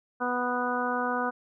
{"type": "harmonic tone", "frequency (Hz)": 246.9, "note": "B3", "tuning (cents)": 0, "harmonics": [1, 2, 3, 4, 5, 6], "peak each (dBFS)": [-33, -33, -33, -33, -33, -33], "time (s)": [0.2, 1.31], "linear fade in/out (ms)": 20, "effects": []}